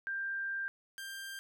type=tone pair in turn; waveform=sine / sawtooth; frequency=1586 / 1586 Hz; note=G6 / G6; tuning=+20 / +20 cents; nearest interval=unison; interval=0 cents; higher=neither; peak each=-34 / -38 dBFS; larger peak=first; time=0.07-0.68 / 0.98-1.39 s; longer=first; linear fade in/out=0 ms; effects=none